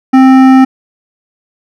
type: tone with hard clipping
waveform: sine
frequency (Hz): 262.6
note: C4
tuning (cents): +6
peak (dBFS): -3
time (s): 0.13-0.65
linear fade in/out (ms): 10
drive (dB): 13
effects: none